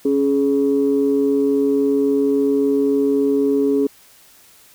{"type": "tone pair together", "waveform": "sine", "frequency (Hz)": [277.2, 420.8], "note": ["C#4", "G#4"], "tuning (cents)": [0, 23], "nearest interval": "perfect fifth", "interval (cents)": 723, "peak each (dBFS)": -16, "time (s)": [0.05, 3.87], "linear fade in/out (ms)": 5, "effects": ["tanh soft clip ceiling -7 dBFS", "white hiss -49 dBFS RMS until 4.74 s"]}